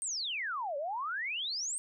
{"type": "exponential two-way sweep", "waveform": "sine", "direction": "down then up", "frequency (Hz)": [8870, 545, 8870], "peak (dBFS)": -33, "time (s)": [0.02, 1.78], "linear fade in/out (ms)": 0, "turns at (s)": 0.77, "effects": []}